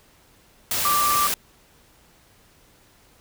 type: tone in noise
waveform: sine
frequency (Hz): 1174.7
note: D6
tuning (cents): 0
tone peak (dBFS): -19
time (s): 0.85-1.27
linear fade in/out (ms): 2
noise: white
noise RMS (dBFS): -24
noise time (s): 0.71-1.34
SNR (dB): +2
effects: pink hiss -56 dBFS RMS until 3.2 s